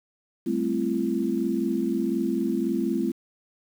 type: chord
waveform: sine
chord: A minor seventh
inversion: third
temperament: equal with one note detuned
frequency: 196 / 220 / 261.6 / 338.1 Hz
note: G3 / A3 / C4 / E4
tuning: 0 / 0 / 0 / +44 cents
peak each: -31 / -28 / -28 / -27 dBFS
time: 0.46-3.12 s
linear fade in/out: 10 ms
effects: 8-bit